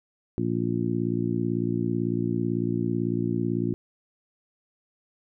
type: harmonic tone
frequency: 58 Hz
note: A#1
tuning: 8 cents flat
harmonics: 2 / 3 / 4 / 5 / 6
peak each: -30 / -30 / -30 / -30 / -30 dBFS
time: 0.38-3.74 s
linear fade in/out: 0 ms
effects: none